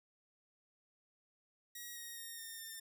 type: tone with pitch steps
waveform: 5% pulse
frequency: 1900 / 1874.9 / 1850.2 / 1825.8 / 1801.7 Hz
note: A#6 / A#6 / A#6 / A#6 / A6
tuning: +33 / +9 / -13 / -36 / +41 cents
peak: -36 dBFS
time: 1.75-2.8 s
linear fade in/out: 5 ms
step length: 210 ms
effects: 12-bit